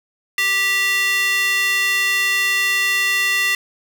square tone with high-pass filter, 392 Hz, G4, in tune, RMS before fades -18 dBFS, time 0.38-3.55 s, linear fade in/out 2 ms, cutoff 2200 Hz, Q 3.9, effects none

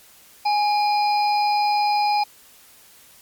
harmonic tone with a mistuned harmonic, 830.6 Hz, G#5, in tune, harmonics 1 / 3 / 5 / 6, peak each -17 / -30 / -35 / -29 dBFS, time 0.45-2.24 s, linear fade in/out 10 ms, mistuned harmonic 3, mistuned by -57 cents, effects white hiss -50 dBFS RMS until 3.21 s + MP3 96 kbps

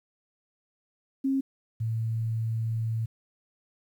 sine tone pair in turn, 270 / 112.74 Hz, C#4 / A2, -45 / +43 cents, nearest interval octave + minor third, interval 1512 cents, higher first, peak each -23 / -26 dBFS, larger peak first, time 1.24-1.41 / 1.8-3.06 s, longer second, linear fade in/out 10 ms, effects 10-bit

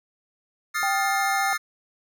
square chord, F dominant seventh, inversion third, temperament equal with one note detuned, 1244.5 / 1396.9 / 1760 / 2121 Hz, Eb6 / F6 / A6 / C7, 0 / 0 / 0 / +23 cents, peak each -30 dBFS, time 0.74-1.58 s, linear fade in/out 20 ms
sine tone with vibrato, 784 Hz, G5, in tune, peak -24 dBFS, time 0.83-1.53 s, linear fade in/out 0 ms, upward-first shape triangle, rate 14 Hz, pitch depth 18 cents each way
effects none

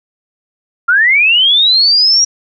sine linear sweep, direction up, 1355 to 5720 Hz, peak -6 dBFS, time 0.88-2.25 s, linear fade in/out 10 ms, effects none

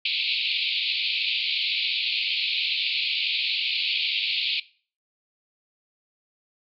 pink band-pass noise, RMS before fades -26 dBFS, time 0.05-4.6 s, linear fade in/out 5 ms, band 2300 to 4500 Hz, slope 96 dB/octave, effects noise-tail reverb RT60 0.4 s tail -19 dB re dry

